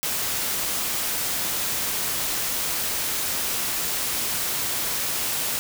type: noise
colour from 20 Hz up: white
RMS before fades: -26 dBFS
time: 0.03-5.59 s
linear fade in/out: 0 ms
effects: none